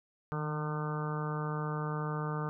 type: harmonic tone with a mistuned harmonic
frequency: 151.2 Hz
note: D#3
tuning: 49 cents flat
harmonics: 1 / 2 / 3 / 4 / 5 / 6 / 7 / 8 / 9 / 10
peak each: -34 / -45 / -41 / -48 / -48 / -44 / -47 / -41 / -49 / -48 dBFS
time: 0.32-2.49 s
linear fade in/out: 0 ms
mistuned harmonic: 1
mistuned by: +29 cents
effects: none